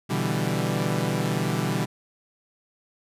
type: chord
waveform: sawtooth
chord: E minor seventh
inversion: second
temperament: equal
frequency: 123.47 / 146.83 / 164.81 / 196 Hz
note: B2 / D3 / E3 / G3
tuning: 0 / 0 / 0 / 0 cents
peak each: -25 dBFS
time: 0.09-1.86 s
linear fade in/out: 20 ms
effects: resampled to 32000 Hz